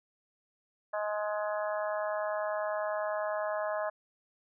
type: harmonic tone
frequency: 210 Hz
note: G#3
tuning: 19 cents sharp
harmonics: 3 / 4 / 5 / 6 / 7 / 8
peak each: -32 / -40 / -39 / -42 / -46 / -42 dBFS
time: 0.93-3.9 s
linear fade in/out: 10 ms
effects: none